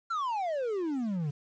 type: exponential sweep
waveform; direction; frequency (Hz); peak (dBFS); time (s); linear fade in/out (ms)
triangle; down; 1400 to 138.5; -27; 0.1-1.31; 10
effects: resampled to 16000 Hz + 10-bit